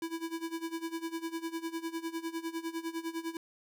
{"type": "tone with tremolo", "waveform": "square", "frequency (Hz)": 329.6, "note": "E4", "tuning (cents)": 0, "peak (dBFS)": -33, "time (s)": [0.02, 3.37], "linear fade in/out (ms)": 2, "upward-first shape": "sine", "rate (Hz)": 9.9, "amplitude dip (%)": 85, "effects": []}